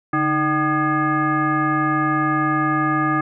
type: tone with frequency modulation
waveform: sine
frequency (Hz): 766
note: G5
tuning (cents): -40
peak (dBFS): -16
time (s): 0.13-3.21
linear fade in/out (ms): 5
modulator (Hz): 455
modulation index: 1.9
effects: none